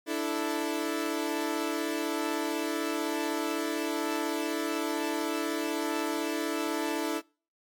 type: chord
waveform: sawtooth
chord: D suspended second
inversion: none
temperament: equal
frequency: 293.7 / 329.6 / 440 Hz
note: D4 / E4 / A4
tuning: 0 / 0 / 0 cents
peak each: -29 / -28 / -31 dBFS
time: 0.06-7.22 s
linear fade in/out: 50 ms
effects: noise-tail reverb RT60 0.4 s tail -26 dB re dry + MP3 96 kbps